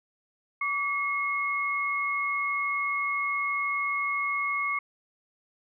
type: tone pair together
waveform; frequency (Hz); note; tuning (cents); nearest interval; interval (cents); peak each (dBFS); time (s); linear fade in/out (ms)
sine; 1148 / 2167; D6 / C#7; -40 / -40; major seventh; 1100; -29 / -28; 0.61-4.79; 5
effects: none